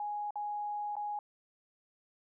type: tone with dropouts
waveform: sine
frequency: 830.6 Hz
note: G#5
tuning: in tune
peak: -34 dBFS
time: 0-1.19 s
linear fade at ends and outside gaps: 2 ms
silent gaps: 0.307-0.356 / 0.955-0.966 s
effects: none